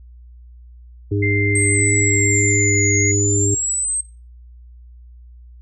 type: harmonic tone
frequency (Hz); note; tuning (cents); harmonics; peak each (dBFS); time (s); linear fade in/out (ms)
101.5; G#2; -39; 1 / 3 / 4; -18 / -23 / -24; 1.11-3.55; 10
type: tone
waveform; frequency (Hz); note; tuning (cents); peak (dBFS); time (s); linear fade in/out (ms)
sine; 2093; C7; 0; -19; 1.22-3.12; 10
type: exponential two-way sweep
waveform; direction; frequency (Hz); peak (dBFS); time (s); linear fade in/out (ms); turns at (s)
sine; down then up; 8372 to 6645 to 8372; -18; 1.55-4.01; 5; 2.99
effects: noise-tail reverb RT60 0.3 s tail -20 dB re dry + added 60 Hz sine -39 dBFS peak until 5.61 s